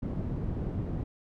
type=low-pass noise; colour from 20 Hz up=white; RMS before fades=-33 dBFS; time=0.02-1.04 s; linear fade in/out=10 ms; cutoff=190 Hz; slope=12 dB/octave; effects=none